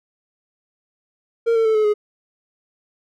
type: tone with pitch steps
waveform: triangle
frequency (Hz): 461.9 / 450.8 / 440 / 429.5 / 419.2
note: A#4 / A4 / A4 / A4 / G#4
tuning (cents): -16 / +42 / 0 / -42 / +16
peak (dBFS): -12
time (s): 1.46-1.94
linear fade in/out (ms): 20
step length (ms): 96
effects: none